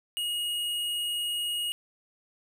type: tone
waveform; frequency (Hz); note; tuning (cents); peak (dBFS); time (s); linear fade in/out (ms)
square; 2878; F#7; -49; -29; 0.17-1.72; 0
effects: none